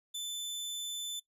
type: tone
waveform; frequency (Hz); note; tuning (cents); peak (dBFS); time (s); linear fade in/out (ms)
sawtooth; 3520; A7; 0; -33; 0.14-1.2; 10
effects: noise-tail reverb RT60 0.1 s tail -19 dB re dry + resampled to 32000 Hz